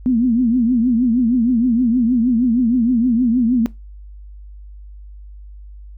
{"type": "tone with vibrato", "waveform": "sine", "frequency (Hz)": 240, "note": "B3", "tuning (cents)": -49, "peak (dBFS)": -12, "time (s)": [0.06, 3.66], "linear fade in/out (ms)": 0, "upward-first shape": "triangle", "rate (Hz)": 6.4, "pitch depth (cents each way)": 160, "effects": ["noise-tail reverb RT60 0.2 s tail -20 dB re dry", "added 50 Hz sine -34 dBFS peak until 5.97 s"]}